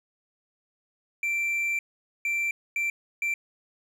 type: tone bursts at uneven times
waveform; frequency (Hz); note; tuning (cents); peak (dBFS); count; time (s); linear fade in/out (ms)
triangle; 2349; D7; 0; -23; 4; 1.23-1.79 / 2.25-2.51 / 2.76-2.9 / 3.22-3.34; 2
effects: none